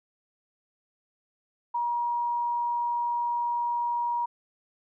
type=tone; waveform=sine; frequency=953 Hz; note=A#5; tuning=38 cents sharp; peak=-25 dBFS; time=1.74-4.26 s; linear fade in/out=10 ms; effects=none